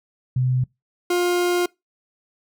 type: tone pair in turn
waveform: sine / 40% pulse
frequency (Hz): 127.5 / 353.8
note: C3 / F4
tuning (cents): -44 / +23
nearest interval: octave + tritone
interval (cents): 1767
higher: second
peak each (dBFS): -17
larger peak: neither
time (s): 0.36-0.64 / 1.1-1.66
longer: second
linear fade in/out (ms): 5
effects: noise-tail reverb RT60 0.2 s tail -24 dB re dry

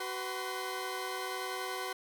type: tone cluster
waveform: 15% pulse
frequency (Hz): 376.2 / 498.1 / 1037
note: F#4 / B4 / C6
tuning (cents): +29 / +15 / -16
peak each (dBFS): -32 / -35 / -35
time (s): 0-1.93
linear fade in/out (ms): 5
effects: none

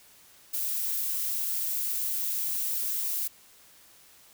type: noise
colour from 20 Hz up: violet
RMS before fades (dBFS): -30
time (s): 0.53-3.28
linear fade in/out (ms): 10
effects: white hiss -56 dBFS RMS until 4.33 s

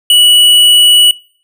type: tone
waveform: square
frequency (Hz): 2941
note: F#7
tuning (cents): -11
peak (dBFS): -4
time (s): 0.1-1.11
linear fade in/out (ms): 2
effects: noise-tail reverb RT60 0.5 s tail -23 dB re dry

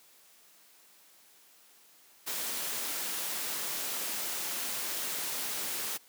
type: noise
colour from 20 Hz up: white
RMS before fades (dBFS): -35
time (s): 2.26-5.98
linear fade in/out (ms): 20
effects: white hiss -60 dBFS RMS until 6.08 s + high-pass 200 Hz 12 dB/octave

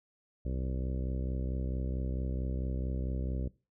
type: harmonic tone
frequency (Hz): 64.5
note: C2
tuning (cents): -24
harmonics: 1 / 2 / 3 / 4 / 5 / 6 / 7 / 8 / 9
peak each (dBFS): -33 / -39 / -43 / -45 / -47 / -49 / -50 / -51 / -52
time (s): 0.45-3.48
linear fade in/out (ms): 5
effects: noise-tail reverb RT60 0.3 s tail -20 dB re dry

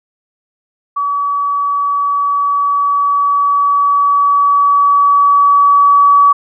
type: tone with level ramp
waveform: sine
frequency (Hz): 1140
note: C#6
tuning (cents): +48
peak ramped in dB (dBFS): -13 to -4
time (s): 0.96-6.33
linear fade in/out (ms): 10
effects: none

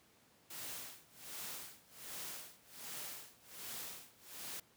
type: noise with tremolo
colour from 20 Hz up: white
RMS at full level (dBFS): -45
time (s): 0.5-4.6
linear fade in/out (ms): 5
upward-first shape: sine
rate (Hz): 1.3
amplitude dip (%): 95
effects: pink hiss -68 dBFS RMS until 4.76 s + high-pass 100 Hz 12 dB/octave

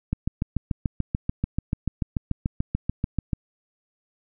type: click train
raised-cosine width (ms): 5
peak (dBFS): -11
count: 23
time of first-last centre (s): 0.13-3.332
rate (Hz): 6.87
effects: none

